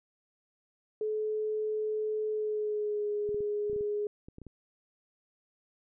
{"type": "tone with pitch glide", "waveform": "sine", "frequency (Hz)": [429.7, 415.8], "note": ["A4", "G#4"], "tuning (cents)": [-41, 2], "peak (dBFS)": -29, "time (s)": [1.01, 4.07], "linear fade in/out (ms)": 2, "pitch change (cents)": -57, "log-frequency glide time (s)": [2.3, 3.08]}
{"type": "clicks", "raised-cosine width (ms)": 3, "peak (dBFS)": -33, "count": 11, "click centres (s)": [3.291, 3.345, 3.406, 3.698, 3.731, 3.762, 3.809, 4.285, 4.384, 4.417, 4.467]}
{"effects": []}